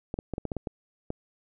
clicks, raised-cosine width 2 ms, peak -18 dBFS, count 9, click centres 0.141 / 0.189 / 0.337 / 0.381 / 0.453 / 0.518 / 0.567 / 0.672 / 1.104 s, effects none

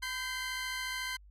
25% pulse tone cluster, 1010 / 1556 / 2074 Hz, B5 / G6 / C7, +39 / -13 / -16 cents, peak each -38 / -35 / -35 dBFS, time 0.02-1.17 s, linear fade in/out 10 ms, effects added 50 Hz sine -53 dBFS peak until 1.3 s + low-pass 12000 Hz 12 dB/octave

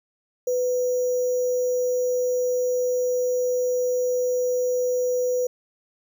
sine tone with sample-and-hold, 498.5 Hz, B4, 16 cents sharp, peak -20 dBFS, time 0.47-5.47 s, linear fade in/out 5 ms, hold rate 6300 Hz, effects none

